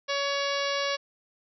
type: harmonic tone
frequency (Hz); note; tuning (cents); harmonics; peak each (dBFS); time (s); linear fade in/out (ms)
562; C#5; +24; 1 / 2 / 3 / 4 / 5 / 6 / 7 / 8 / 9 / 10; -30 / -33 / -35 / -36 / -37 / -38 / -38 / -39 / -40 / -40; 0.08-0.97; 20
effects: none